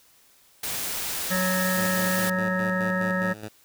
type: noise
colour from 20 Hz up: white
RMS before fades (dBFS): -30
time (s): 0.63-2.3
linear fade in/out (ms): 5
type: harmonic tone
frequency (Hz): 185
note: F#3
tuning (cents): 0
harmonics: 1 / 3 / 5 / 7 / 9 / 10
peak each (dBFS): -26 / -29 / -37 / -33 / -31 / -31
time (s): 1.3-3.34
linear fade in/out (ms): 20
type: tone with tremolo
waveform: 10% pulse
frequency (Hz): 106.9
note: A2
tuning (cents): -49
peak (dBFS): -25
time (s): 1.76-3.49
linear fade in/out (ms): 20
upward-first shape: square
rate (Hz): 4.8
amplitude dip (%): 60
effects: white hiss -58 dBFS RMS until 3.64 s